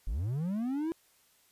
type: linear sweep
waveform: triangle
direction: up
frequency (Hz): 38.89 to 337.9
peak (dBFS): -28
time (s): 0.07-0.92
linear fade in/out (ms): 0
effects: white hiss -66 dBFS RMS until 1.51 s + resampled to 32000 Hz